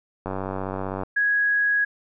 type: click train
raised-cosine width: 1 ms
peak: -15 dBFS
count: 75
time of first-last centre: 0.26-1.034 s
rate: 95.6 Hz
type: tone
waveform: sine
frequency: 1661.2 Hz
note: G#6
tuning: in tune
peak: -18 dBFS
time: 1.16-1.85 s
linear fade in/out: 10 ms
effects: none